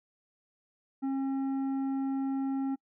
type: tone with tanh clipping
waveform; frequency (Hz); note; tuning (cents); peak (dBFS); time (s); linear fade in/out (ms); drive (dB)
sine; 270; C#4; -45; -30; 1.02-2.76; 20; 8
effects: noise-tail reverb RT60 0.1 s tail -26 dB re dry